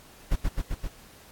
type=noise with echo; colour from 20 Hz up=brown; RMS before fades=-22 dBFS; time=0.31-0.36 s; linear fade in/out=10 ms; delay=130 ms; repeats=4; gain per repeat=-2 dB; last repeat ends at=0.88 s; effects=pink hiss -52 dBFS RMS until 1.31 s + AAC 64 kbps